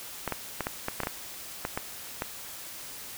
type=clicks; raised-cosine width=0.5 ms; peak=-14 dBFS; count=11; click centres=0.277 / 0.323 / 0.607 / 0.669 / 0.884 / 1.003 / 1.034 / 1.071 / 1.651 / 1.775 / 2.221 s; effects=white hiss -42 dBFS RMS until 3.17 s